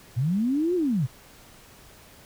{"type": "linear two-way sweep", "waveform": "sine", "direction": "up then down", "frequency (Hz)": [110, 370, 110], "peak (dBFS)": -21, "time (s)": [0.16, 1.07], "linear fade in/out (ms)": 20, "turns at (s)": 0.75, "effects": ["pink hiss -51 dBFS RMS until 2.25 s"]}